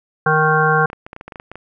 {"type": "harmonic tone", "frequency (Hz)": 155.56, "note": "D#3", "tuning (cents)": 0, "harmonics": [1, 3, 5, 7, 9, 10], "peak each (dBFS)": [-19, -19, -19, -19, -19, -19], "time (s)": [0.26, 0.86], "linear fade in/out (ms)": 5}
{"type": "clicks", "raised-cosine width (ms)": 0.5, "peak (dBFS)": -18, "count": 12, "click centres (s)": [0.901, 0.931, 1.065, 1.131, 1.164, 1.211, 1.28, 1.322, 1.358, 1.399, 1.516, 1.556]}
{"effects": []}